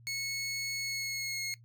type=tone with pitch glide; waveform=20% pulse; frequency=2196 to 2162 Hz; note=C#7 to C#7; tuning=-17 to -44 cents; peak=-29 dBFS; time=0.07-1.54 s; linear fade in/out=0 ms; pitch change=-27 cents; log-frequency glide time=0.78-1.42 s; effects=noise-tail reverb RT60 0.1 s tail -17 dB re dry + added 117 Hz sine -54 dBFS peak until 1.64 s